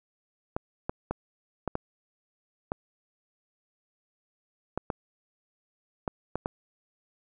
clicks, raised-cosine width 1 ms, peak -15 dBFS, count 11, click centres 0.565 / 0.895 / 1.11 / 1.677 / 1.754 / 2.719 / 4.776 / 4.902 / 6.078 / 6.356 / 6.459 s, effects none

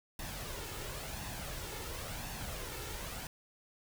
pink noise with flanger, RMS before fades -42 dBFS, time 0.19-3.27 s, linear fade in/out 2 ms, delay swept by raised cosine 1.1 to 2.3 ms, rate 0.95 Hz, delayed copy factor +0.5, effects none

